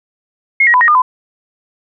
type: tone with pitch steps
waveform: sine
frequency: 2154 / 1899 / 1000 / 1874 / 1211 / 1013 Hz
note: C7 / A#6 / B5 / A#6 / D#6 / B5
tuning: +50 / +32 / +21 / +9 / -47 / +44 cents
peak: -6 dBFS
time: 0.6-1.02 s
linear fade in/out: 5 ms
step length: 70 ms
effects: none